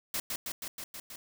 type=noise with echo; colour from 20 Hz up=white; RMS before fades=-33 dBFS; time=0.14-0.2 s; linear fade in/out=2 ms; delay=160 ms; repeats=6; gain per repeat=-2 dB; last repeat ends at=1.16 s; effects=none